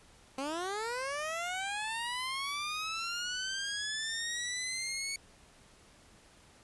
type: linear sweep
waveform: 15% pulse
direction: up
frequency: 259.8 to 2233 Hz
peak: -28 dBFS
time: 0.38-5.16 s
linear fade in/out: 2 ms
effects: pink hiss -60 dBFS RMS until 6.63 s + resampled to 24000 Hz